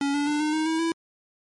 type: tone with pitch steps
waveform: square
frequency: 280.8 / 288.5 / 296.5 / 304.6 / 313 / 321.6 / 330.5 Hz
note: C#4 / D4 / D4 / D#4 / D#4 / E4 / E4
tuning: +22 / -31 / +17 / -37 / +10 / -43 / +5 cents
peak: -23 dBFS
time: 0.01-0.92 s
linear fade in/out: 2 ms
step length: 130 ms
effects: low-pass 9000 Hz 12 dB/octave + MP3 48 kbps